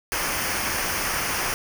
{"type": "noise with comb filter", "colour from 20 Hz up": "pink", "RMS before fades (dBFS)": -26, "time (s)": [0.12, 1.54], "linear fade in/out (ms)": 0, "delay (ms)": 0.26, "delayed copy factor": -0.65, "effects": []}